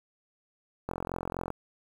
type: click train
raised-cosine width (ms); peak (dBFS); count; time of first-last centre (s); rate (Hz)
1; -19; 28; 0.89-1.504; 44
effects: 8-bit